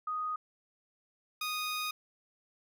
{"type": "tone pair in turn", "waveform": ["sine", "15% pulse"], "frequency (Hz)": [1244.5, 1240.2], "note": ["D#6", "D#6"], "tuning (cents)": [0, -6], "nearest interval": "unison", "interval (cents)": 6, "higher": "first", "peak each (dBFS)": [-32, -27], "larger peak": "second", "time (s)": [[0.07, 0.36], [1.41, 1.91]], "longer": "second", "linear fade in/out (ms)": 5, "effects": []}